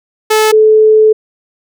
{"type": "tone pair in turn", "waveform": ["sawtooth", "sine"], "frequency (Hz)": [433.4, 433.4], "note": ["A4", "A4"], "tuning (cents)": [-26, -26], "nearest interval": "unison", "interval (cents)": 0, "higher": "neither", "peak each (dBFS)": -3, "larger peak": "neither", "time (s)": [[0.3, 0.52], [0.52, 1.13]], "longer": "second", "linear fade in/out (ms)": 10, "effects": []}